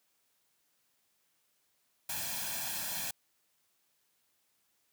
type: noise with comb filter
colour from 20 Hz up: white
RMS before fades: -37 dBFS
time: 2.09-3.11 s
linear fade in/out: 5 ms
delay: 1.2 ms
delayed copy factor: +0.7
effects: white hiss -75 dBFS RMS until 4.92 s + high-pass 80 Hz 12 dB/octave